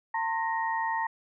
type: tone cluster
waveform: sine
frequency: 900 / 1061 / 1871 Hz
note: A5 / C6 / A#6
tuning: +39 / +24 / +6 cents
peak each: -28 / -37 / -33 dBFS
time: 0.14-1.07 s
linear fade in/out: 5 ms
effects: none